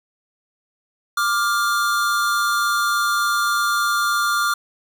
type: tone pair together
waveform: square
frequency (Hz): 1180.6 / 1404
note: D6 / F6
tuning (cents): +9 / +9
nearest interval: minor third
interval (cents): 300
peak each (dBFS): -21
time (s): 1.17-4.54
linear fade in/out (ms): 5
effects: none